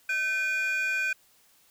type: tone pair together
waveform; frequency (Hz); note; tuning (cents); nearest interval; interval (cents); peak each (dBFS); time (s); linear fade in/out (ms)
triangle; 1534.5 / 2438; G6 / D#7; -37 / -36; minor sixth; 801; -25; 0.09-1.13; 5
effects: tanh soft clip ceiling -21 dBFS + white hiss -62 dBFS RMS until 1.7 s